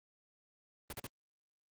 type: noise bursts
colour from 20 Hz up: pink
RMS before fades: -42 dBFS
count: 3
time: 0.9-1.068 s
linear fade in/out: 2 ms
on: 28 ms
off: 42 ms
effects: high-pass 80 Hz 12 dB/octave + Opus 32 kbps